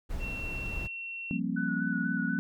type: noise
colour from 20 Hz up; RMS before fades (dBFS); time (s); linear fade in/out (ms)
brown; -36; 0.09-0.88; 20
type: tone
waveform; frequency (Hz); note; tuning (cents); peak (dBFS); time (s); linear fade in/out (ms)
sine; 2720; F7; -46; -36; 0.19-1.4; 50
type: chord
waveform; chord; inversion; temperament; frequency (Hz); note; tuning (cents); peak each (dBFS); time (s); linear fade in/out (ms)
sine; G half-diminished seventh; third; equal with one note detuned; 174.61 / 196 / 233.1 / 270.2; F3 / G3 / Bb3 / Db4; 0 / 0 / 0 / -44; -34 / -35 / -33 / -35; 1.31-2.39; 0
type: tone with vibrato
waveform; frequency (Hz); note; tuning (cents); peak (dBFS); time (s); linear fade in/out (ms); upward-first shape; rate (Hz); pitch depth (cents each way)
sine; 1480; F#6; 0; -33; 1.56-2.39; 10; square; 4.1; 18
effects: none